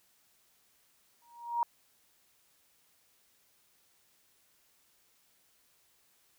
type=tone with exponential growth; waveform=sine; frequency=944 Hz; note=A#5; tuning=22 cents sharp; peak=-24 dBFS; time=1.22-1.63 s; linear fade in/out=1 ms; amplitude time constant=87 ms; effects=white hiss -69 dBFS RMS until 6.38 s